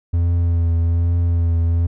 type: tone with vibrato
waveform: triangle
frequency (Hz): 84.8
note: E2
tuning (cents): +50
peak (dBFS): -12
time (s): 0.13-1.87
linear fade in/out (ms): 10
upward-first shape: triangle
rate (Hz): 1.2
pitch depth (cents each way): 29
effects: none